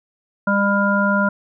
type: harmonic tone with a mistuned harmonic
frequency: 201 Hz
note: G3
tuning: 44 cents sharp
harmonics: 1 / 3 / 5 / 7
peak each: -18 / -22 / -23 / -19 dBFS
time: 0.47-1.29 s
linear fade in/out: 5 ms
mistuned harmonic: 5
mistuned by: -16 cents
effects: none